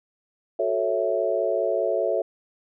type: chord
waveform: sine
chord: F# minor seventh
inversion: none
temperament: equal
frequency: 370 / 440 / 554.4 / 659.3 Hz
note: F#4 / A4 / C#5 / E5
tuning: 0 / 0 / 0 / 0 cents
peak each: -29 / -27 / -26 / -25 dBFS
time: 0.59-2.22 s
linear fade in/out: 5 ms
effects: none